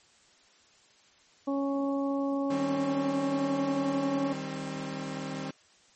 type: harmonic tone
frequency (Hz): 277.2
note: C#4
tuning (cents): 0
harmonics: 1 / 2 / 3 / 4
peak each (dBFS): -28 / -33 / -40 / -40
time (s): 1.47-4.33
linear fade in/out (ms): 10
type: chord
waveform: sawtooth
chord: C minor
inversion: first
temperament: equal with one note detuned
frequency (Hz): 155.56 / 196 / 266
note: Eb3 / G3 / C4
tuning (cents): 0 / 0 / +29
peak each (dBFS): -35 / -36 / -33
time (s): 2.5-5.51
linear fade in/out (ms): 5
effects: white hiss -61 dBFS RMS until 5.95 s + MP3 32 kbps